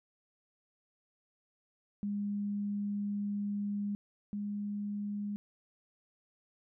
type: tone pair in turn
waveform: sine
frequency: 203.9 / 205.2 Hz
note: G#3 / G#3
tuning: -32 / -21 cents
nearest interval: unison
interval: 11 cents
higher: second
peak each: -32 / -34 dBFS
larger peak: first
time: 2.03-3.95 / 4.33-5.36 s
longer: first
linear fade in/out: 0 ms
effects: none